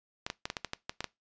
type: clicks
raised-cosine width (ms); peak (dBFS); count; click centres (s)
0.2; -16; 10; 0.265 / 0.301 / 0.455 / 0.501 / 0.568 / 0.647 / 0.734 / 0.895 / 1.006 / 1.043
effects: noise-tail reverb RT60 0.2 s tail -21 dB re dry + resampled to 16000 Hz